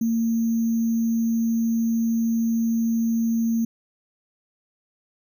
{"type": "tone with sample-and-hold", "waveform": "sine", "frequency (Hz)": 228.3, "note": "A#3", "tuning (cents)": -36, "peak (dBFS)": -19, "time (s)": [0.01, 3.65], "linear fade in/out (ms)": 5, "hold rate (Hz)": 6300, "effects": []}